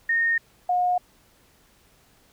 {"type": "tone pair in turn", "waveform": "sine", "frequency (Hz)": [1842, 719.7], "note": ["A#6", "F#5"], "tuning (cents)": [-21, -48], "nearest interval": "octave + major third", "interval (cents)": 1627, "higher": "first", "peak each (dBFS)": -19, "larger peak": "neither", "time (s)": [[0.09, 0.38], [0.69, 0.98]], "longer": "neither", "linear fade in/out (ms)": 5, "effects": ["pink hiss -59 dBFS RMS until 2.32 s"]}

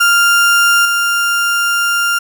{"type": "tone with level steps", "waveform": "35% pulse", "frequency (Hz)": 1396.9, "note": "F6", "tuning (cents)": 0, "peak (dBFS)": [-6, -10], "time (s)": [0, 2.19], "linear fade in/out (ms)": 10, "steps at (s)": 0.85, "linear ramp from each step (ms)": 5, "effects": []}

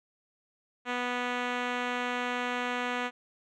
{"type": "tone with low-pass filter", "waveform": "5% pulse", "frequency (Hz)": 246.1, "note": "B3", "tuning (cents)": -6, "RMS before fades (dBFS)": -32, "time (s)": [0.85, 3.11], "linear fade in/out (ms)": 50, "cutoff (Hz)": 3400, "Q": 0.59, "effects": []}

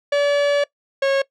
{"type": "tone pair in turn", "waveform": "45% pulse", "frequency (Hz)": [574, 546.9], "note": ["D5", "C#5"], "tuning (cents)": [-40, -23], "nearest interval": "minor second", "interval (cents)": 83, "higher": "first", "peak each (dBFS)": -15, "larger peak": "neither", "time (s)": [[0.12, 0.64], [1.02, 1.22]], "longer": "first", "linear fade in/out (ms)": 5, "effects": ["noise-tail reverb RT60 0.1 s tail -21 dB re dry", "low-pass 4000 Hz 12 dB/octave"]}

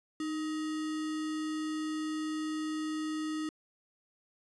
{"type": "tone with sample-and-hold", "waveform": "sine", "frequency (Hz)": 309.8, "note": "D#4", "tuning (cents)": -7, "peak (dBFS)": -32, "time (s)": [0.2, 3.49], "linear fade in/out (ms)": 2, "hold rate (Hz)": 1575, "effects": ["resampled to 22050 Hz"]}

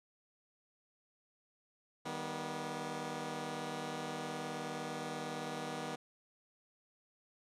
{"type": "chord", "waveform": "10% pulse", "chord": "Eb augmented", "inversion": "none", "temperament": "just", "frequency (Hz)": [155.56, 194.45, 243.1], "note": ["Eb3", "G3", "B3"], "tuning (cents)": [0, -14, -27], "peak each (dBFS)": [-35, -39, -34], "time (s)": [2.05, 5.96], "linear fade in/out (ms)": 10, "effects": ["low-pass 9000 Hz 12 dB/octave"]}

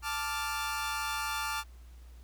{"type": "chord", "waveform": "sawtooth", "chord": "D minor", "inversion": "second", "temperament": "equal", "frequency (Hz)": [880, 1174.7, 1396.9], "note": ["A5", "D6", "F6"], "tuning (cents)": [0, 0, 0], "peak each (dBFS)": -33, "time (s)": [0.02, 1.64], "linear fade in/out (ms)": 50, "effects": ["added 60 Hz sine -48 dBFS peak until 2.23 s", "pink hiss -64 dBFS RMS until 2.23 s"]}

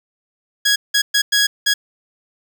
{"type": "tone bursts at uneven times", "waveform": "15% pulse", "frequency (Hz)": 1661.2, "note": "G#6", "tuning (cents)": 0, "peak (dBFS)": -6, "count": 5, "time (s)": [[0.65, 0.76], [0.94, 1.02], [1.14, 1.22], [1.32, 1.47], [1.66, 1.74]], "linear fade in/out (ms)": 10, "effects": []}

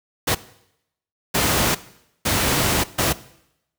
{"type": "noise bursts at uneven times", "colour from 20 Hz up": "pink", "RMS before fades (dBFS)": -19, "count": 4, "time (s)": [[0.27, 0.35], [1.34, 1.75], [2.25, 2.84], [2.98, 3.13]], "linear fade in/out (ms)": 10, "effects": ["noise-tail reverb RT60 0.8 s tail -18 dB re dry", "high-pass 60 Hz 12 dB/octave"]}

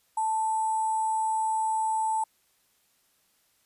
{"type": "tone with sample-and-hold", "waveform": "sine", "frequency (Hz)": 880, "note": "A5", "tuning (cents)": 0, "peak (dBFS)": -24, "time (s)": [0.17, 2.24], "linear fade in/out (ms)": 5, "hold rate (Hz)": 8820, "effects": ["white hiss -68 dBFS RMS until 3.65 s", "resampled to 32000 Hz"]}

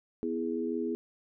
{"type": "chord", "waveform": "sine", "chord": "E major", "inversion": "second", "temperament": "equal with one note detuned", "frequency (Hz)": [247.7, 329.6, 415.3], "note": ["B3", "E4", "G#4"], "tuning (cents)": [5, 0, 0], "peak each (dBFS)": -34, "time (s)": [0.23, 0.95], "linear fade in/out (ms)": 0, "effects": []}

